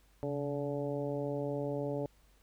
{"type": "harmonic tone with a mistuned harmonic", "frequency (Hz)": 143.5, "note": "D3", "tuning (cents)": -40, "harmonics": [1, 2, 3, 4, 5, 6], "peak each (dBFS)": [-39, -39, -38, -38, -49, -49], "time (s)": [0.23, 2.06], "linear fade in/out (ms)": 0, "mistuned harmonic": 1, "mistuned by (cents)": -71, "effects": ["added 50 Hz sine -64 dBFS peak until 2.42 s", "pink hiss -69 dBFS RMS until 2.42 s"]}